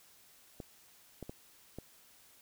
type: clicks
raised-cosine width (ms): 2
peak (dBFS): -29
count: 4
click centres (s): 0.602 / 1.227 / 1.295 / 1.786
effects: white hiss -62 dBFS RMS until 2.41 s